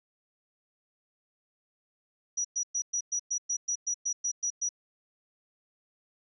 sine tone bursts, 5830 Hz, F#8, 26 cents flat, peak -27 dBFS, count 13, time 2.37-4.691 s, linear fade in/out 10 ms, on 77 ms, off 110 ms, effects none

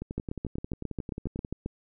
two click trains, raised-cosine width 3 ms, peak -22 / -19 dBFS, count 17 / 12, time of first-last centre 0.02-1.449 / 0.18-1.66 s, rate 11.2 / 7.43 Hz, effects none

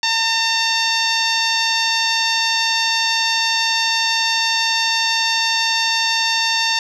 10% pulse tone with low-pass filter, 906 Hz, A#5, 50 cents flat, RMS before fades -18 dBFS, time 0.03-6.79 s, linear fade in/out 2 ms, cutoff 5500 Hz, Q 1.8, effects none

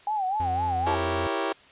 sine tone with vibrato, 801 Hz, G5, 37 cents sharp, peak -24 dBFS, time 0.07-0.95 s, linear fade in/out 2 ms, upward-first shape sine, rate 3.9 Hz, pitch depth 140 cents each way
45% pulse tone with pitch glide, 87.7 to 86.39 Hz, F2 to F2, +8 to -18 cents, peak -31 dBFS, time 0.4-1.27 s, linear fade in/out 0 ms, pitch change -26 cents, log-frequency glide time 0.71-0.8 s
20% pulse chord, E diminished seventh, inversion none, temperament equal, 329.6 / 392 / 466.2 / 554.4 Hz, E4 / G4 / Bb4 / Db5, 0 / 0 / 0 / 0 cents, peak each -26 / -25 / -28 / -27 dBFS, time 0.86-1.53 s, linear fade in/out 10 ms
effects white hiss -53 dBFS RMS until 1.71 s + resampled to 8000 Hz

